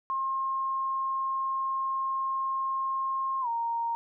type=tone with pitch glide; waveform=sine; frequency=1068 to 929.7 Hz; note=C6 to A#5; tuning=+35 to -5 cents; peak=-27 dBFS; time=0.1-3.95 s; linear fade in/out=0 ms; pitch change=-240 cents; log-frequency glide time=3.41-3.48 s; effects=none